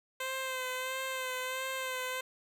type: tone with vibrato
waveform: 10% pulse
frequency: 518 Hz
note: C5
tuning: 17 cents flat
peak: -26 dBFS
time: 0.2-2.21 s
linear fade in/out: 5 ms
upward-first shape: sine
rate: 1.5 Hz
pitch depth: 29 cents each way
effects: none